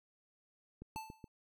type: click train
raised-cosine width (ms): 3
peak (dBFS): -35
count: 4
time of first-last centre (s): 0.82-1.242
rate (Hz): 7.11
type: tone with exponential decay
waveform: square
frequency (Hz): 880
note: A5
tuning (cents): 0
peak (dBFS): -39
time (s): 0.96-1.28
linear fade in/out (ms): 1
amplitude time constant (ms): 69
effects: none